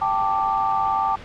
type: chord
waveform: sine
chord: G suspended second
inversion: none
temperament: just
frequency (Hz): 784 / 882 / 1176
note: G5 / A5 / D6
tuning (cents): 0 / +4 / +2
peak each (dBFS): -23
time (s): 0.01-1.16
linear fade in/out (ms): 10
effects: pink hiss -39 dBFS RMS until 1.24 s + low-pass 3000 Hz 12 dB/octave